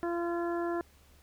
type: harmonic tone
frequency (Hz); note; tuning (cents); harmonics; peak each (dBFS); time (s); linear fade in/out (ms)
342.9; F4; -32; 1 / 2 / 3 / 4 / 5; -31 / -37 / -41 / -43 / -45; 0.03-0.81; 0
effects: added 71 Hz sine -60 dBFS peak until 1.22 s + pink hiss -63 dBFS RMS until 1.22 s